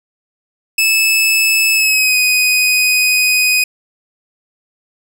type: tone with pitch glide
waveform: sawtooth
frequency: 2612 to 2498 Hz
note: E7 to D#7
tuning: -17 to +6 cents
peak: -7 dBFS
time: 0.78-3.64 s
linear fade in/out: 5 ms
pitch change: -77 cents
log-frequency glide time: 1.73-2.17 s
effects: none